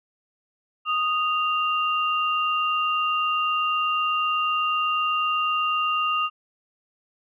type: tone pair together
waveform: sine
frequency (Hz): 1240.1 / 2784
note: D#6 / F7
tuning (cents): -6 / -6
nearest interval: octave + major second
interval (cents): 1400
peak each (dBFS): -22 / -26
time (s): 0.85-6.3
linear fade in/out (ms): 50
effects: none